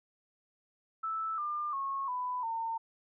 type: tone with pitch steps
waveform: sine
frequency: 1315 / 1198.9 / 1093.1 / 996.6 / 908.6 Hz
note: E6 / D6 / C#6 / B5 / A#5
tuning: -5 / +35 / -25 / +15 / -45 cents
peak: -32 dBFS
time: 1.03-2.78 s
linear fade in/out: 10 ms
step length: 350 ms
effects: none